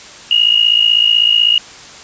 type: tone pair together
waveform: sine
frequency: 2844 / 2900 Hz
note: F7 / F#7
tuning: +31 / -35 cents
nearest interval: unison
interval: 34 cents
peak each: -11 dBFS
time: 0.31-1.58 s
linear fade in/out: 2 ms
effects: white hiss -35 dBFS RMS until 2.03 s + resampled to 16000 Hz